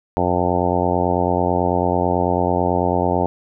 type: harmonic tone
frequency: 89.1 Hz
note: F2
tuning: 35 cents sharp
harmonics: 1 / 2 / 3 / 4 / 5 / 6 / 7 / 8 / 9 / 10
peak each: -25 / -25 / -25 / -25 / -25 / -25 / -25 / -25 / -25 / -25 dBFS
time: 0.17-3.26 s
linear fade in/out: 0 ms
effects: none